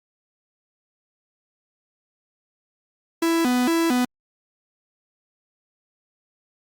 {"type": "tone with vibrato", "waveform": "45% pulse", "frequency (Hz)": 287.1, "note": "D4", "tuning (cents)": -39, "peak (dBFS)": -18, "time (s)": [3.22, 4.05], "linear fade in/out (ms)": 5, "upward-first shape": "square", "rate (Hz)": 2.2, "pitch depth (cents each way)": 250, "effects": ["Opus 48 kbps"]}